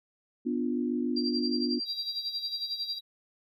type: chord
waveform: sine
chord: B diminished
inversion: none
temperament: equal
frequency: 246.9 / 293.7 / 349.2 Hz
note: B3 / D4 / F4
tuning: 0 / 0 / 0 cents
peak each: -29 / -33 / -34 dBFS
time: 0.45-1.8 s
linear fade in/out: 20 ms
type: tone with tremolo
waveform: sine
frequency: 4729 Hz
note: D8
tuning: 11 cents sharp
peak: -29 dBFS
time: 1.16-2.99 s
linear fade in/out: 10 ms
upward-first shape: sine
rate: 11 Hz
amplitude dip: 80%
type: tone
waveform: triangle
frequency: 3859 Hz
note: B7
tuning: 41 cents flat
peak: -38 dBFS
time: 1.85-3.01 s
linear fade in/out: 20 ms
effects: none